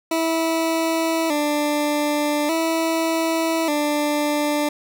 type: tone with vibrato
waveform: 20% pulse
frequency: 310.6 Hz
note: D#4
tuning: 3 cents flat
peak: -14 dBFS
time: 0.11-4.69 s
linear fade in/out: 5 ms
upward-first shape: square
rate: 0.42 Hz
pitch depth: 86 cents each way
effects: none